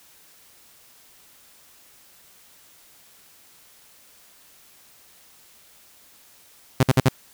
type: tone bursts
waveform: sawtooth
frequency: 130.8 Hz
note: C3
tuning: in tune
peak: -9 dBFS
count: 4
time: 6.8-7.087 s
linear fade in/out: 5 ms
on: 32 ms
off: 53 ms
effects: white hiss -53 dBFS RMS until 7.33 s